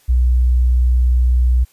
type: tone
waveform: sine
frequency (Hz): 61.74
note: B1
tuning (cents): 0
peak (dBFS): -10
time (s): 0.08-1.65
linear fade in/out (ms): 20
effects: white hiss -54 dBFS RMS until 1.72 s + resampled to 32000 Hz